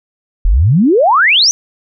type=exponential sweep; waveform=sine; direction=up; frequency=36.71 to 6300 Hz; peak=-6 dBFS; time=0.45-1.51 s; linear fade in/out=0 ms; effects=none